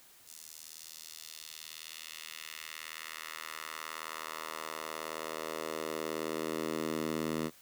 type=tone with high-pass filter sweep; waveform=10% pulse; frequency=79.1 Hz; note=D#2; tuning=29 cents sharp; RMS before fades=-40 dBFS; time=0.25-7.51 s; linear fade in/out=50 ms; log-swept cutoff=7000 to 210 Hz; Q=1.2; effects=white hiss -59 dBFS RMS until 7.61 s